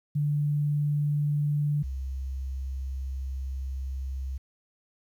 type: tone pair in turn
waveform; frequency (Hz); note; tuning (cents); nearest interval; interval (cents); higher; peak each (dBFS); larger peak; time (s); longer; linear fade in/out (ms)
sine; 146.83 / 66.28; D3 / C2; 0 / +23; octave + major second; 1377; first; -23 / -30; first; 0.15-1.83 / 1.83-4.38; second; 10
effects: 10-bit